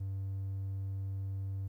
triangle tone, 97.1 Hz, G2, 16 cents flat, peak -32 dBFS, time 0-1.68 s, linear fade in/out 10 ms, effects tanh soft clip ceiling -29 dBFS + 12-bit

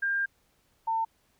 sine tone pair in turn, 1600 / 900.8 Hz, G6 / A5, +35 / +40 cents, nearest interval minor seventh, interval 995 cents, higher first, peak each -25 dBFS, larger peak neither, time 0.02-0.26 / 0.87-1.05 s, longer first, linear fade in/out 10 ms, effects pink hiss -69 dBFS RMS until 1.39 s

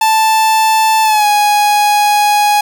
45% pulse tone with pitch glide, 880 to 830.6 Hz, A5 to G#5, 0 to 0 cents, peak -8 dBFS, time 0.01-2.61 s, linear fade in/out 5 ms, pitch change -100 cents, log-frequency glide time 1.03-1.26 s, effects none

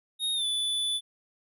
square tone with pitch glide, 3729 to 3479 Hz, A#7 to A7, 0 to -20 cents, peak -27 dBFS, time 0.19-1.01 s, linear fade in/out 50 ms, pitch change -120 cents, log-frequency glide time 0.34-0.45 s, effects none

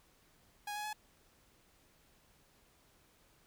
sawtooth tone with pitch steps, 827 / 838.1 / 849.3 Hz, G#5 / G#5 / G#5, -8 / +16 / +39 cents, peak -35 dBFS, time 0.67-0.931 s, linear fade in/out 5 ms, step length 87 ms, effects pink hiss -68 dBFS RMS until 3.46 s

